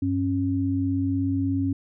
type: tone pair together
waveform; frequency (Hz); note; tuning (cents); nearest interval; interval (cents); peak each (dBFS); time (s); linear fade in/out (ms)
sine; 96.66 / 273.6; G2 / C#4; -24 / -23; octave + tritone; 1801; -26 / -23; 0.02-1.73; 5
effects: none